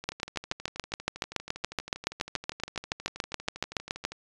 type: two click trains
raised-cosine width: 0.2 ms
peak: -10 / -23 dBFS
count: 29 / 52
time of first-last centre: 0.09-4.05 / 0.04-4.12 s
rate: 7.07 / 12.5 Hz
effects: resampled to 22050 Hz